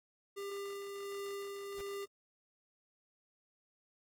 square tone with tremolo, 399.2 Hz, G4, 32 cents sharp, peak -40 dBFS, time 0.36-2.06 s, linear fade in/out 20 ms, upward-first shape sine, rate 1.4 Hz, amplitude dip 30%
pink noise with exponential growth, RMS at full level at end -44 dBFS, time 1.73-1.81 s, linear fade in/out 5 ms, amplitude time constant 16 ms
effects AAC 64 kbps

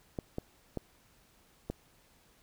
clicks, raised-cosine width 2 ms, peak -21 dBFS, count 4, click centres 0.188 / 0.384 / 0.773 / 1.7 s, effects pink hiss -65 dBFS RMS until 2.42 s

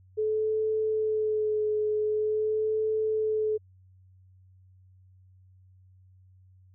sine tone with vibrato, 430.3 Hz, A4, 39 cents flat, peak -24 dBFS, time 0.17-3.58 s, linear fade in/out 20 ms, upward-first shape sine, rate 0.45 Hz, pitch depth 20 cents each way, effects added 93 Hz sine -54 dBFS peak until 6.74 s

